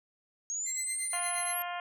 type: linear sweep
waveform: sine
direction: up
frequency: 6490 to 11520 Hz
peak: -32 dBFS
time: 0.5-1.62 s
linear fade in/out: 0 ms
type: tone with tremolo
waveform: sawtooth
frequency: 2068 Hz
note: C7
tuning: 21 cents flat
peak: -32 dBFS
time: 0.65-1.55 s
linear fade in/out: 50 ms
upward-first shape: triangle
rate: 8.5 Hz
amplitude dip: 95%
type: harmonic tone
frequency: 351.7 Hz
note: F4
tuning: 12 cents sharp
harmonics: 2 / 3 / 4 / 5 / 6 / 7 / 8 / 9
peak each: -37 / -41 / -43 / -45 / -47 / -48 / -49 / -50 dBFS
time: 1.13-1.8 s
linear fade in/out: 2 ms
effects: none